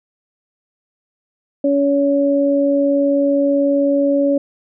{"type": "tone pair together", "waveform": "sine", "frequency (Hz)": [281.5, 563], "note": ["C#4", "C#5"], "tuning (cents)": [27, 27], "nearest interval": "octave", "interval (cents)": 1200, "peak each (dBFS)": -15, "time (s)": [1.64, 4.38], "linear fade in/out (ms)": 5, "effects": []}